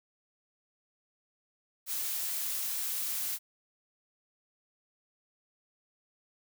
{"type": "noise", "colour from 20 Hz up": "blue", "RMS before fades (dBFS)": -34, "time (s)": [1.86, 3.39], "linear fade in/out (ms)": 50, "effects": []}